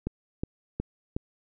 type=click train; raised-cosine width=3 ms; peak=-16 dBFS; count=4; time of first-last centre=0.07-1.165 s; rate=2.74 Hz; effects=none